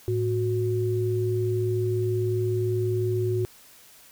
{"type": "tone pair together", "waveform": "sine", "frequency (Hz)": [109.3, 366.3], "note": ["A2", "F#4"], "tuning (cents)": [-11, -17], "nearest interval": "octave + major sixth", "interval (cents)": 2094, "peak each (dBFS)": -25, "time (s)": [0.08, 3.45], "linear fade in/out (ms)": 0, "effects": ["white hiss -52 dBFS RMS until 4.11 s"]}